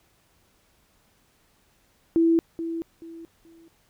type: tone with echo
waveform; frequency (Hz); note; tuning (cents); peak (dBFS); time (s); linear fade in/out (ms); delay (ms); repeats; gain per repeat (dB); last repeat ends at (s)
sine; 330.9; E4; +7; -16; 2.16-2.39; 0; 430; 3; -11; 3.68
effects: pink hiss -64 dBFS RMS until 3.89 s